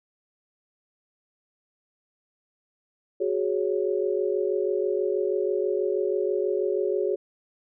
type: chord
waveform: sine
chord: F# suspended second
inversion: none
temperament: just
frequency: 370 / 416.2 / 555 Hz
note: F#4 / G#4 / C#5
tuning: 0 / +4 / +2 cents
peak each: -26 / -26 / -30 dBFS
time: 3.2-7.16 s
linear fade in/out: 10 ms
effects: none